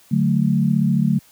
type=chord; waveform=sine; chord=D major; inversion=none; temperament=equal; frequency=146.83 / 185 / 220 Hz; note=D3 / F#3 / A3; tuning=0 / 0 / 0 cents; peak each=-19 dBFS; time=0.11-1.19 s; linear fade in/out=10 ms; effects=white hiss -52 dBFS RMS until 1.31 s + high-pass 60 Hz 12 dB/octave